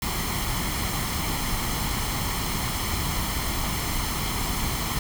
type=noise with comb filter; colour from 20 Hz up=pink; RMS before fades=-27 dBFS; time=0.02-4.99 s; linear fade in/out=2 ms; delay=0.95 ms; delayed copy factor=+0.55; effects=none